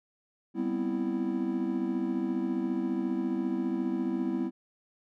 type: chord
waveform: triangle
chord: C major seventh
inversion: second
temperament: equal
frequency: 196 / 246.9 / 261.6 / 329.6 Hz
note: G3 / B3 / C4 / E4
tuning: 0 / 0 / 0 / 0 cents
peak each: -33 / -31 / -33 / -30 dBFS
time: 0.54-4.51 s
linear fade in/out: 50 ms
effects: none